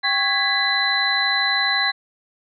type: tone cluster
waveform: sine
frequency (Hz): 785 / 1101 / 1664 / 1990 / 4024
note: G5 / C#6 / G#6 / B6 / B7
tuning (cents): +2 / -12 / +3 / +13 / +32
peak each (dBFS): -27 / -29 / -23 / -23 / -21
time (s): 0.03-1.92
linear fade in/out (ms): 20
effects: none